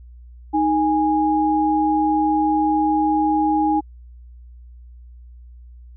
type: tone pair together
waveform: sine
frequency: 311.1 / 825 Hz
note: D#4 / G#5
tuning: 0 / -12 cents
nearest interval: octave + perfect fourth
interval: 1688 cents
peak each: -18 dBFS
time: 0.53-3.81 s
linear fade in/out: 20 ms
effects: added 60 Hz sine -39 dBFS peak until 5.96 s